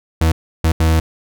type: tone bursts at uneven times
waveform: 40% pulse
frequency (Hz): 80.7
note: E2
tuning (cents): -36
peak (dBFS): -10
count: 3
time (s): 0.21-0.32 / 0.64-0.72 / 0.8-1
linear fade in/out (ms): 5
effects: none